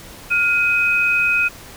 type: tone pair together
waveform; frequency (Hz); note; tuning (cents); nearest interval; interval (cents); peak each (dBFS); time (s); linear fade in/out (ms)
sine; 1412.6 / 2517; F6 / D#7; +19 / +19; minor seventh; 1000; -20 / -15; 0.3-1.49; 20
effects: pink hiss -39 dBFS RMS until 1.76 s